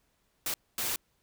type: noise bursts at uneven times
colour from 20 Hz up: white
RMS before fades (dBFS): -32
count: 2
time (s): 0.46-0.54 / 0.78-0.96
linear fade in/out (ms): 2
effects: pink hiss -73 dBFS RMS until 1.22 s